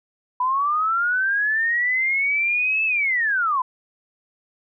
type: linear two-way sweep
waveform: sine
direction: up then down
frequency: 985 to 2637 to 985 Hz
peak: -18 dBFS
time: 0.4-3.62 s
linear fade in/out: 5 ms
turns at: 2.85 s
effects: none